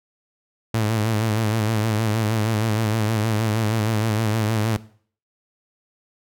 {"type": "tone with vibrato", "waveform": "sawtooth", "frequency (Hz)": 109.5, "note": "A2", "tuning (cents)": -8, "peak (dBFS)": -15, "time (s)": [0.74, 4.77], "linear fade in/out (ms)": 5, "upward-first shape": "sine", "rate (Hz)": 6.4, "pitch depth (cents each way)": 67, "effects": ["noise-tail reverb RT60 0.5 s tail -18 dB re dry"]}